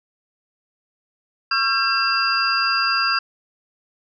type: tone cluster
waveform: sine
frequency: 1106 / 1356 / 1600 / 2692 / 4805 Hz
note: C#6 / E6 / G6 / E7 / D8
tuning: -4 / +49 / +35 / +36 / +39 cents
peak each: -28 / -21 / -24 / -26 / -22 dBFS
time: 1.51-3.19 s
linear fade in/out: 5 ms
effects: none